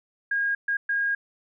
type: tone bursts at uneven times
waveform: sine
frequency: 1629 Hz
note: G#6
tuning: 34 cents flat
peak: -22 dBFS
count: 3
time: 0.31-0.55 / 0.68-0.77 / 0.89-1.15 s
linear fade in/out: 5 ms
effects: none